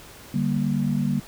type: chord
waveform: sine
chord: G minor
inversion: second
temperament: just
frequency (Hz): 147 / 196 / 235.2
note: D3 / G3 / Bb3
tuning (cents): +2 / 0 / +16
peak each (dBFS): -25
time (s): 0.34-1.2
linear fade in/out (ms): 5
effects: pink hiss -45 dBFS RMS until 1.27 s